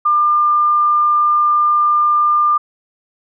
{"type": "tone", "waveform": "sine", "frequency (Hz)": 1199, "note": "D6", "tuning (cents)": 36, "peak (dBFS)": -10, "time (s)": [0.05, 2.58], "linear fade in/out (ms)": 10, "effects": []}